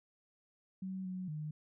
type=tone with pitch steps; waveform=sine; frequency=188.9 / 184.7 / 152.5 Hz; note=F#3 / F#3 / D#3; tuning=+36 / -3 / -34 cents; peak=-38 dBFS; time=0.82-1.51 s; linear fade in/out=5 ms; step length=230 ms; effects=none